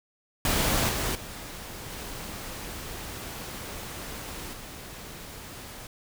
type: noise with level steps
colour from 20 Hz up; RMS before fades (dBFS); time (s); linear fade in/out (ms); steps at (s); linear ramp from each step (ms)
pink; -25 / -29 / -40 / -38 / -42; 0.45-5.87; 2; 0.89 / 1.15 / 1.9 / 4.53; 2
effects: none